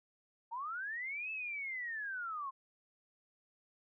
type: linear two-way sweep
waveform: sine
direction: up then down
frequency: 883 to 2631 to 1043 Hz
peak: -38 dBFS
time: 0.51-2.51 s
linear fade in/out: 20 ms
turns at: 1.31 s
effects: none